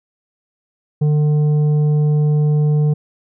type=tone with tanh clipping; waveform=triangle; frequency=150 Hz; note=D3; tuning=37 cents sharp; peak=-13 dBFS; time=1.01-2.94 s; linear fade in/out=10 ms; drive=11 dB; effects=none